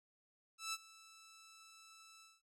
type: tone with ADSR envelope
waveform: 10% pulse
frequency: 1318.5 Hz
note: E6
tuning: in tune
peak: -30 dBFS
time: 0.58-2.42 s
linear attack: 150 ms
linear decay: 41 ms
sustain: -21 dB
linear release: 200 ms
effects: AAC 48 kbps